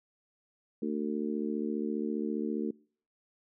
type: harmonic tone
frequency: 74.9 Hz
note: D2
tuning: 35 cents sharp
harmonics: 3 / 4 / 5 / 6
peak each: -33 / -35 / -37 / -39 dBFS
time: 0.82-2.71 s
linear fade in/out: 5 ms
effects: noise-tail reverb RT60 0.5 s tail -26 dB re dry